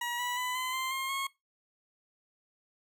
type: tone with pitch steps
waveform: 20% pulse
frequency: 958 / 978.7 / 999.8 / 1021.4 / 1043.5 / 1066 / 1089.1 Hz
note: A#5 / B5 / B5 / C6 / C6 / C6 / C#6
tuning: +47 / -16 / +21 / -42 / -5 / +32 / -31 cents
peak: -27 dBFS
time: 0.01-1.27 s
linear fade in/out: 5 ms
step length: 180 ms
effects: noise-tail reverb RT60 0.2 s tail -20 dB re dry